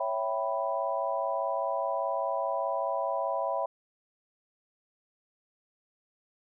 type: chord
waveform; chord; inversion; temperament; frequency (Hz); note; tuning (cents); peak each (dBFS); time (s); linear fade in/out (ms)
sine; C# half-diminished seventh; none; equal with one note detuned; 554.4 / 659.3 / 777.7 / 987.8; C#5 / E5 / G5 / B5; 0 / 0 / -14 / 0; -33 / -32 / -35 / -33; 0-3.66; 5
effects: none